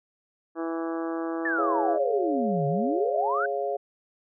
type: harmonic tone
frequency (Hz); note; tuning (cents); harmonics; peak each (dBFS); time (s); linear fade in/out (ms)
164.8; E3; 0; 2 / 3 / 4 / 5 / 6 / 7 / 8 / 9 / 10; -29 / -36 / -37 / -40 / -45 / -40 / -45 / -48 / -48; 0.55-1.99; 50
type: exponential two-way sweep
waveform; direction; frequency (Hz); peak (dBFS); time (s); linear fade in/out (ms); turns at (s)
sine; down then up; 1811 to 142.3 to 1561; -25; 1.45-3.46; 5; 2.67
type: chord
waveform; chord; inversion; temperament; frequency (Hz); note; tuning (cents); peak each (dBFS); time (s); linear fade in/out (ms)
sine; Db major; second; equal; 415.3 / 554.4 / 698.5; Ab4 / Db5 / F5; 0 / 0 / 0; -30; 1.58-3.77; 10
effects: none